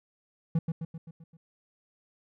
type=tone with echo; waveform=triangle; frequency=163.3 Hz; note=E3; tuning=16 cents flat; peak=-20 dBFS; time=0.55-0.59 s; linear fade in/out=5 ms; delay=130 ms; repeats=6; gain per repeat=-5 dB; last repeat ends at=1.37 s; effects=none